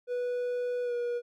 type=tone with pitch glide; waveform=triangle; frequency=491.2 to 480.8 Hz; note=B4 to B4; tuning=-9 to -46 cents; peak=-27 dBFS; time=0.07-1.22 s; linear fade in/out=50 ms; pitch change=-37 cents; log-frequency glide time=0.83-0.93 s; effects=none